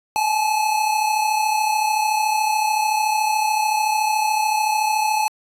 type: tone pair together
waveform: square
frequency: 830.6 / 864.3 Hz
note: G#5 / A5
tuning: 0 / -31 cents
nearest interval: minor second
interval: 69 cents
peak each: -25 / -19 dBFS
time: 0.16-5.28 s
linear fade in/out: 0 ms
effects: resampled to 32000 Hz